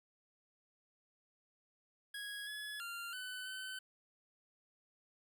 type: tone with pitch steps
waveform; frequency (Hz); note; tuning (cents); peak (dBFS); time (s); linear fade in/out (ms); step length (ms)
25% pulse; 1658 / 1700 / 1391 / 1505 / 1522; G#6 / G#6 / F6 / F#6 / F#6; -3 / +40 / -7 / +29 / +48; -39; 2.14-3.79; 5; 330
effects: none